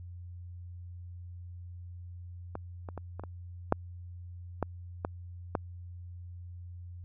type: clicks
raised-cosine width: 1 ms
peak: -22 / -27 / -25 / -27 / -27 / -9 / -15 / -17 / -14 dBFS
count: 9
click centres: 2.554 / 2.888 / 2.977 / 3.196 / 3.237 / 3.724 / 4.627 / 5.049 / 5.552 s
effects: added 88 Hz sine -42 dBFS peak until 7.04 s